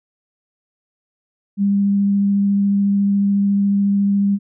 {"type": "tone with vibrato", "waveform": "sine", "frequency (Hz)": 200, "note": "G3", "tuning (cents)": 35, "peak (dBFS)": -13, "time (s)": [1.57, 4.39], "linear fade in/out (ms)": 50, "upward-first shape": "sine", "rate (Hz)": 14, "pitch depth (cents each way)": 8, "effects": []}